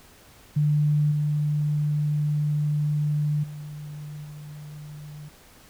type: tone with level steps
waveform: sine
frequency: 148.9 Hz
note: D3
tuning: 24 cents sharp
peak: -18 / -21 / -34 / -37 dBFS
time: 0.56-5.29 s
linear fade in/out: 10 ms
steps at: 1.11 / 3.43 / 4.24 s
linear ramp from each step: 10 ms
effects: pink hiss -52 dBFS RMS until 5.69 s